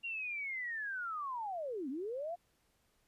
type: linear two-way sweep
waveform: sine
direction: down then up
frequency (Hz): 2794 to 247.1 to 716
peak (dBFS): -37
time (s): 0.03-2.36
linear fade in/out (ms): 20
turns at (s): 1.89
effects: pink hiss -75 dBFS RMS until 3.07 s + resampled to 32000 Hz